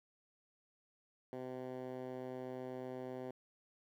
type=tone with band-pass filter; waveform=10% pulse; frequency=128.1 Hz; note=C3; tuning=36 cents flat; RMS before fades=-45 dBFS; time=1.33-3.31 s; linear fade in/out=0 ms; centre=400 Hz; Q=0.85; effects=12-bit